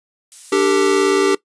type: noise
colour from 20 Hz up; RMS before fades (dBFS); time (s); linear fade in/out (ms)
violet; -32; 0.32-1.1; 0
type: chord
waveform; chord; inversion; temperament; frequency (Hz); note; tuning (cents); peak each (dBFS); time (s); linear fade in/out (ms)
square; D suspended fourth; none; equal with one note detuned; 293.7 / 392 / 450.3; D4 / G4 / A4; 0 / 0 / +40; -20 / -15 / -20; 0.52-1.35; 5
effects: noise-tail reverb RT60 0.1 s tail -19 dB re dry + resampled to 22050 Hz